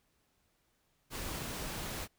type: noise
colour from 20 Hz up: pink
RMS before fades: -40 dBFS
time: 1.1-2.08 s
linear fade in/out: 50 ms
effects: pink hiss -75 dBFS RMS until 2.18 s